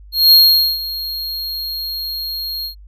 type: tone with ADSR envelope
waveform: square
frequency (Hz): 4254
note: C8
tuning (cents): +28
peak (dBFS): -5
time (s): 0.12-2.75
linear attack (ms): 200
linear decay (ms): 460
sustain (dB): -17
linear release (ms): 100
effects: added 50 Hz sine -37 dBFS peak until 2.87 s